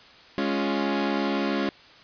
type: chord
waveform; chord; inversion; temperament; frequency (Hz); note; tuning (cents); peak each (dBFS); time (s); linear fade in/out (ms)
sawtooth; Db major; second; equal; 207.7 / 277.2 / 349.2; Ab3 / Db4 / F4; 0 / 0 / 0; -24 / -23 / -26; 0.38-1.69; 0
effects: white hiss -50 dBFS RMS until 2.03 s + resampled to 11025 Hz